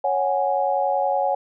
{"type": "chord", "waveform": "sine", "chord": "C# suspended fourth", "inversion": "none", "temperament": "equal", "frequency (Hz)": [554.4, 740, 830.6], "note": ["C#5", "F#5", "G#5"], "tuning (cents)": [0, 0, 0], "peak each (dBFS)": -23, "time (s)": [0.04, 1.35], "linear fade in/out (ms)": 5, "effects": []}